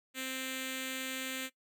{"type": "tone with notch filter", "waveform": "5% pulse", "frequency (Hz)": 261.6, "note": "C4", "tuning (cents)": 0, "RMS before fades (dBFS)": -39, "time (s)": [0.14, 1.5], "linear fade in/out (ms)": 50, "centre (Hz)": 890, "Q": 0.52, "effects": ["noise-tail reverb RT60 0.1 s tail -18 dB re dry"]}